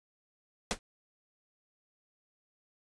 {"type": "noise with exponential decay", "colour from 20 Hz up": "pink", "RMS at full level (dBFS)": -25, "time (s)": [0.71, 0.79], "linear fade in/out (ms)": 0, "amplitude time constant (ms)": 17, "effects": ["resampled to 22050 Hz"]}